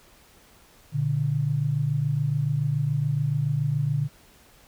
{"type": "tone pair together", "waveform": "sine", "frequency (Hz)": [119.5, 146.55], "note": ["A#2", "D3"], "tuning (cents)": [43, -3], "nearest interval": "major third", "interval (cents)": 354, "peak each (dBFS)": [-27, -23], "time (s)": [0.92, 4.09], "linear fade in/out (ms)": 50, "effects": ["pink hiss -55 dBFS RMS until 4.67 s"]}